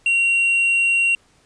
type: tone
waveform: triangle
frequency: 2750 Hz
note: F7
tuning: 27 cents flat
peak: -13 dBFS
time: 0.06-1.15 s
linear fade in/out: 2 ms
effects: pink hiss -57 dBFS RMS until 1.45 s + resampled to 22050 Hz

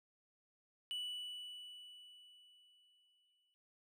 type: tone with exponential decay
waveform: triangle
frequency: 2960 Hz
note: F#7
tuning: in tune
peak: -37 dBFS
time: 0.91-3.54 s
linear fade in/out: 0 ms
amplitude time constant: 570 ms
effects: none

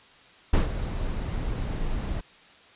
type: noise with ADSR envelope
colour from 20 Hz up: brown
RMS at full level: -17 dBFS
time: 0.53-2.21 s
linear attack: 7 ms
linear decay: 140 ms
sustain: -12 dB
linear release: 9 ms
effects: white hiss -53 dBFS RMS until 2.75 s + resampled to 8000 Hz

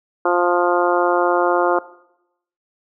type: harmonic tone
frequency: 175.9 Hz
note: F3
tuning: 13 cents sharp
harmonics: 2 / 3 / 4 / 5 / 6 / 7 / 8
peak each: -19 / -21 / -22 / -23 / -24 / -24 / -25 dBFS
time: 0.25-1.79 s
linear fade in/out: 5 ms
effects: noise-tail reverb RT60 0.8 s tail -18 dB re dry

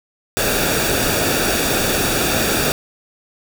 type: noise with comb filter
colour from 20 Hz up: pink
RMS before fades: -18 dBFS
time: 0.37-2.72 s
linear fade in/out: 0 ms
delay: 0.97 ms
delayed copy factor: -0.6
effects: none

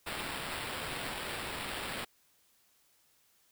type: noise with sample-and-hold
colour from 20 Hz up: white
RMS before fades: -39 dBFS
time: 0.06-2.05 s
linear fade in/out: 10 ms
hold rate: 6300 Hz
effects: white hiss -69 dBFS RMS until 3.51 s

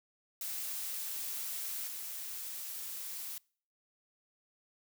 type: noise with level steps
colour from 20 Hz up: blue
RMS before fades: -39 / -42 dBFS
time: 0.41-3.38 s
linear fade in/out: 2 ms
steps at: 1.87 s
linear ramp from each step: 2 ms
effects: noise-tail reverb RT60 0.5 s tail -26 dB re dry

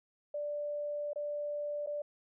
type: tone with dropouts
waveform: sine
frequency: 587.3 Hz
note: D5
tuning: in tune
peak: -34 dBFS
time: 0.34-2.02 s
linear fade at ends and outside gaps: 5 ms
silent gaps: 1.133-1.158 / 1.863-1.871 s
effects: none

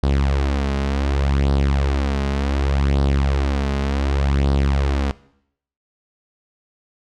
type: tone with flanger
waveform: sawtooth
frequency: 69.2 Hz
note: C#2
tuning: 2 cents flat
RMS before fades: -19 dBFS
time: 0.03-5.11 s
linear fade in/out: 0 ms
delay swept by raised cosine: 0.21 to 4.81 ms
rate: 0.67 Hz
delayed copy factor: +0.6
effects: noise-tail reverb RT60 0.7 s tail -19 dB re dry + low-pass 5000 Hz 12 dB/octave

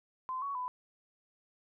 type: tone with pitch steps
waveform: sine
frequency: 1031 / 1119 / 1000 Hz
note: C6 / C#6 / B5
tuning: -26 / +16 / +21 cents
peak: -34 dBFS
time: 0.29-0.68 s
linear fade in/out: 0 ms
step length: 130 ms
effects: none

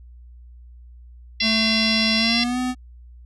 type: harmonic tone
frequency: 683 Hz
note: F5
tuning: 39 cents flat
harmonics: 3 / 4 / 5 / 6 / 7 / 8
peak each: -26 / -26 / -26 / -26 / -26 / -26 dBFS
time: 1.4-2.44 s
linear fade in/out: 5 ms
type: tone with pitch glide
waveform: square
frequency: 220.7 to 252.1 Hz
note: A3 to B3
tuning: +5 to +36 cents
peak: -22 dBFS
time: 1.41-2.75 s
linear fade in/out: 50 ms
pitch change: +231 cents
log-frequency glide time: 2.17-2.59 s
effects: added 60 Hz sine -41 dBFS peak until 3.25 s + resampled to 24000 Hz

